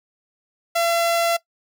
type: tone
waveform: sawtooth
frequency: 678 Hz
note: E5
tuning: 49 cents sharp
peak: -14 dBFS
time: 0.75-1.37 s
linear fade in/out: 10 ms
effects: noise-tail reverb RT60 0.1 s tail -18 dB re dry